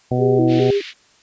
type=harmonic tone; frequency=125.1 Hz; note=B2; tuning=23 cents sharp; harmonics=1 / 2 / 3 / 4 / 5 / 6; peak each=-19 / -22 / -24 / -25 / -26 / -27 dBFS; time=0.11-0.71 s; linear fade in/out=5 ms
type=tone with vibrato; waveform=sine; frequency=362.5 Hz; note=F#4; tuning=35 cents flat; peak=-14 dBFS; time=0.18-0.82 s; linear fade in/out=50 ms; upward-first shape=square; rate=2.4 Hz; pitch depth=180 cents each way
type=band-pass noise; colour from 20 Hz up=white; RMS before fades=-34 dBFS; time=0.47-0.94 s; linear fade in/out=50 ms; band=1900 to 3800 Hz; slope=24 dB/octave
effects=white hiss -54 dBFS RMS until 1.22 s + resampled to 16000 Hz